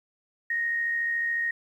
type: tone with amplitude modulation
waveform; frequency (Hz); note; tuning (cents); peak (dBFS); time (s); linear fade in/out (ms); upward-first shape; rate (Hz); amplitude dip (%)
sine; 1864.7; A#6; 0; -23; 0.5-1.51; 5; sine; 73.9; 35
effects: 10-bit